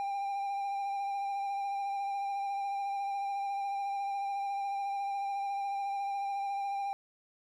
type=tone with vibrato; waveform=triangle; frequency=796 Hz; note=G5; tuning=26 cents sharp; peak=-30 dBFS; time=0-6.93 s; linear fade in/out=0 ms; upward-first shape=sine; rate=14 Hz; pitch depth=19 cents each way; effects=none